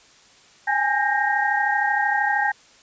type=tone cluster; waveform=sine; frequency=808 / 841 / 1593 / 1863 Hz; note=G#5 / G#5 / G6 / A#6; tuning=-48 / +22 / +27 / -2 cents; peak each=-24 dBFS; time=0.67-2.52 s; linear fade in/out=10 ms; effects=white hiss -52 dBFS RMS until 2.82 s + resampled to 16000 Hz